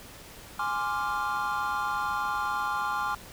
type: chord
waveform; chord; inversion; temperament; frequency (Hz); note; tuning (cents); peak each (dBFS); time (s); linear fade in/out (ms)
triangle; D half-diminished seventh; second; equal; 830.6 / 1046.5 / 1174.7 / 1396.9; Ab5 / C6 / D6 / F6; 0 / 0 / 0 / 0; -31; 0.59-3.15; 5
effects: pink hiss -47 dBFS RMS until 3.32 s